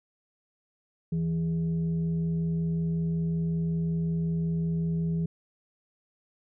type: tone with frequency modulation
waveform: sine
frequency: 165.2 Hz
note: E3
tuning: 4 cents sharp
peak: -25 dBFS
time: 1.12-5.26 s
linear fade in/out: 5 ms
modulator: 245 Hz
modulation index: 0.32
effects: none